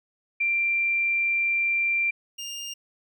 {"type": "tone pair in turn", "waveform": ["sine", "25% pulse"], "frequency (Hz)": [2365, 2812], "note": ["D7", "F7"], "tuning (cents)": [12, 11], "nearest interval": "minor third", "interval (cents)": 299, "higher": "second", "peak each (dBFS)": [-21, -29], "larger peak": "first", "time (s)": [[0.4, 2.11], [2.38, 2.74]], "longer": "first", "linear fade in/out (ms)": 10, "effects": []}